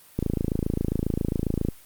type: click train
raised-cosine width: 3 ms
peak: -11 dBFS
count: 42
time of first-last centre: 0.19-1.686 s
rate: 27.4 Hz
effects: white hiss -52 dBFS RMS until 1.85 s + Opus 32 kbps